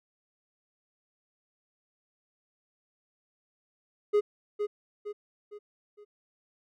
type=tone with echo; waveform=triangle; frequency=415.3 Hz; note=G#4; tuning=in tune; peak=-18 dBFS; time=4.13-4.21 s; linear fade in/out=20 ms; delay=460 ms; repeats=4; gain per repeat=-7 dB; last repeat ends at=6.05 s; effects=none